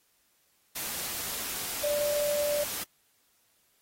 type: tone in noise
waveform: sine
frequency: 587.3 Hz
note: D5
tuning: in tune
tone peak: -26 dBFS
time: 1.83-2.64 s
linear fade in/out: 10 ms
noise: white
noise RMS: -35 dBFS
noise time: 0.75-2.84 s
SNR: +6 dB
effects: white hiss -69 dBFS RMS until 3.81 s + AAC 48 kbps